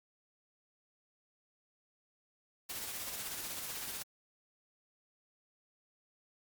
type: noise with tremolo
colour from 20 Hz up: white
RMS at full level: -40 dBFS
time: 2.69-4.03 s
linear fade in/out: 10 ms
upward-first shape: sine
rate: 16 Hz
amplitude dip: 35%
effects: Opus 48 kbps